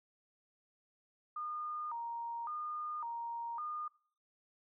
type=tone with vibrato; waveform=sine; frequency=1067 Hz; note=C6; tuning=34 cents sharp; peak=-38 dBFS; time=1.36-3.88 s; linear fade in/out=5 ms; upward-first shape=square; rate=0.9 Hz; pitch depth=230 cents each way; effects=noise-tail reverb RT60 0.5 s tail -20 dB re dry